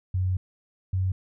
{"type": "tone pair in turn", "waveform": "sine", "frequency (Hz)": [92.5, 93.68], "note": ["F#2", "F#2"], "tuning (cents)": [0, 22], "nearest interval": "unison", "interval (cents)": 22, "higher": "second", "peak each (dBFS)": -22, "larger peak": "neither", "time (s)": [[0.14, 0.37], [0.93, 1.12]], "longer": "first", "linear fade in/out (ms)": 5, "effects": []}